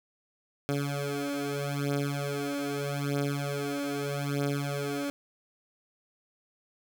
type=beating tone pair; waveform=15% pulse; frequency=141.6 / 142.4 Hz; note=C#3 / C#3; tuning=+37 / +47 cents; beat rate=0.8 Hz; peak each=-26 dBFS; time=0.69-5.1 s; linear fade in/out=0 ms; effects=none